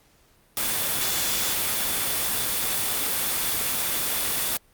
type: tone in noise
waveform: sine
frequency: 3477 Hz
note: A7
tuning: 21 cents flat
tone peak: -36 dBFS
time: 0.57-4.57 s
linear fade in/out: 2 ms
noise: white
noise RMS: -25 dBFS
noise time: 0.57-4.57 s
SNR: -14 dB
effects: pink hiss -60 dBFS RMS until 4.73 s + Opus 48 kbps

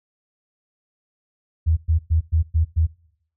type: tone bursts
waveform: sine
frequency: 80.8 Hz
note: E2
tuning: 34 cents flat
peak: -14 dBFS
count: 6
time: 1.66-2.87 s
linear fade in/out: 20 ms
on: 110 ms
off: 110 ms
effects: noise-tail reverb RT60 0.7 s tail -23 dB re dry

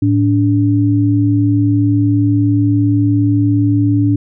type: tone pair together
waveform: sine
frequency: 108.61 / 288.7 Hz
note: A2 / D4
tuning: -22 / -30 cents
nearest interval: octave + perfect fourth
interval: 1692 cents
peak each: -12 dBFS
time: 0.02-4.16 s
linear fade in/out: 5 ms
effects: none

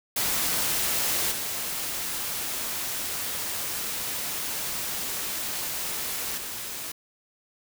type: noise with level steps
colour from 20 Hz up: white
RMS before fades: -26 / -31 / -35 dBFS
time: 0.16-6.92 s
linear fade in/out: 5 ms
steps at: 1.31 / 6.37 s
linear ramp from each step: 10 ms
effects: none

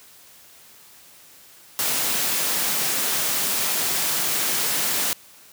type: high-pass noise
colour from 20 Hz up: white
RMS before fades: -23 dBFS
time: 1.79-5.13 s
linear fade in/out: 0 ms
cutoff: 120 Hz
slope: 24 dB/octave
effects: white hiss -49 dBFS RMS until 5.52 s + high-pass 60 Hz 12 dB/octave

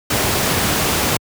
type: noise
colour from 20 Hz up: pink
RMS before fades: -17 dBFS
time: 0.1-1.17 s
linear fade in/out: 5 ms
effects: high-pass 80 Hz 12 dB/octave

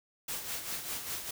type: noise with tremolo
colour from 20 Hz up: white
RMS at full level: -36 dBFS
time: 0.28-1.31 s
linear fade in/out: 5 ms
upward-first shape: sine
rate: 5 Hz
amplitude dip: 55%
effects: none

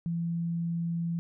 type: tone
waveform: sine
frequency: 168.7 Hz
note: E3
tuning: 40 cents sharp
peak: -28 dBFS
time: 0.06-1.19 s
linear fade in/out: 0 ms
effects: none

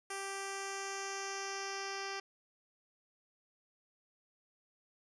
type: tone with low-pass filter sweep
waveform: 10% pulse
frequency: 392 Hz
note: G4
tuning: in tune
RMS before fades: -41 dBFS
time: 0.1-2.2 s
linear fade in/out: 5 ms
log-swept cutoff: 8900 to 4800 Hz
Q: 2.7
effects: none

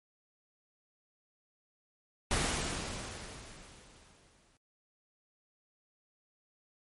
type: noise with exponential decay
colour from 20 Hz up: pink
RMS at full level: -29 dBFS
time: 2.31-4.57 s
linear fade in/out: 1 ms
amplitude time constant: 490 ms
effects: MP3 48 kbps

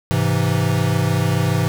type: chord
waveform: square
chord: Ab augmented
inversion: none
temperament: equal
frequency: 103.83 / 130.81 / 164.81 Hz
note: Ab2 / C3 / E3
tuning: 0 / 0 / 0 cents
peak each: -21 dBFS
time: 0.11-1.68 s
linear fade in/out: 0 ms
effects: none

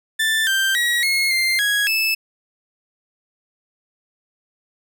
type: tone with pitch steps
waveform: 30% pulse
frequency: 1769 / 1570 / 1911 / 2161 / 2097 / 1659 / 2621 Hz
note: A6 / G6 / A#6 / C#7 / C7 / G#6 / E7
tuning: +9 / +2 / +43 / -45 / +3 / -2 / -11 cents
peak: -14 dBFS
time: 0.19-2.15 s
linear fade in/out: 10 ms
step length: 280 ms
effects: none

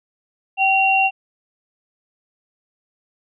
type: tone pair together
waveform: sine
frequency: 772 / 2751 Hz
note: G5 / F7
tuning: -27 / -27 cents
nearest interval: octave + minor seventh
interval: 2200 cents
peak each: -16 dBFS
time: 0.57-1.11 s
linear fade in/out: 50 ms
effects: none

